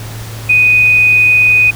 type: tone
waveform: sine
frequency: 2489 Hz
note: D#7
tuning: in tune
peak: -5 dBFS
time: 0.49-1.71 s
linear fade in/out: 10 ms
effects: added 111 Hz sine -24 dBFS peak until 1.75 s + pink hiss -30 dBFS RMS until 1.75 s